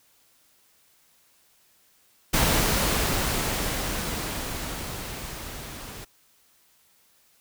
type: noise with level ramp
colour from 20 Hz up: pink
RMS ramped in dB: -21 to -40 dBFS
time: 2.33-6.05 s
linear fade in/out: 10 ms
effects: white hiss -62 dBFS RMS until 7.4 s